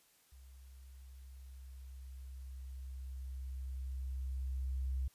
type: tone with level ramp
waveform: sine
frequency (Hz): 65.41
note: C2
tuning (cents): 0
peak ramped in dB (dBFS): -54 to -33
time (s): 0.32-5.08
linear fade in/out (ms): 5
effects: white hiss -69 dBFS RMS until 5.14 s + resampled to 32000 Hz